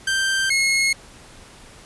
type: tone pair in turn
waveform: sawtooth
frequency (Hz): 1568 / 2166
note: G6 / C#7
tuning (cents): 0 / -41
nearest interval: tritone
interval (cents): 559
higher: second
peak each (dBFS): -15 / -13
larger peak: second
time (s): 0.07-0.5 / 0.5-0.93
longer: neither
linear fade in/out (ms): 5
effects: pink hiss -45 dBFS RMS until 1.85 s + resampled to 24000 Hz